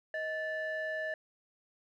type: ring-modulated tone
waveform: triangle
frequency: 561 Hz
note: C#5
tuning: 21 cents sharp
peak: -28 dBFS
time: 0.14-1.14 s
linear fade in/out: 2 ms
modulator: 1190 Hz
effects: tanh soft clip ceiling -24 dBFS